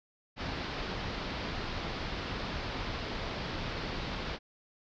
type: low-pass noise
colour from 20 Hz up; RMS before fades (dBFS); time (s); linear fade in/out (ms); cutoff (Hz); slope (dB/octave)
pink; -37; 0.36-4.39; 50; 5000; 48
effects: none